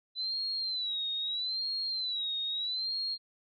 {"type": "tone with vibrato", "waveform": "sine", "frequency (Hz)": 3990, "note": "B7", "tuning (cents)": 17, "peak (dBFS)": -31, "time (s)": [0.15, 3.18], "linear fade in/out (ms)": 50, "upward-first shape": "sine", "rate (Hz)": 0.78, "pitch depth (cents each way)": 120, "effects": []}